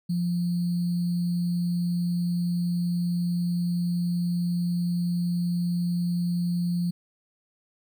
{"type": "tone with sample-and-hold", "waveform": "sine", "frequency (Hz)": 174.61, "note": "F3", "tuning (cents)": 0, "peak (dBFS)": -23, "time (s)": [0.09, 6.91], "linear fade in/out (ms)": 10, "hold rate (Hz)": 4410, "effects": []}